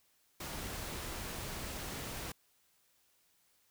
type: noise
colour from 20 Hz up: pink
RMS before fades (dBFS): -42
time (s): 0.4-2.32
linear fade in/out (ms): 5
effects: white hiss -72 dBFS RMS until 3.7 s